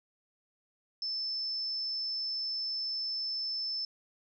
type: tone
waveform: sine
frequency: 5274 Hz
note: E8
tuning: in tune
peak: -32 dBFS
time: 1.02-3.85 s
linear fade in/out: 2 ms
effects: none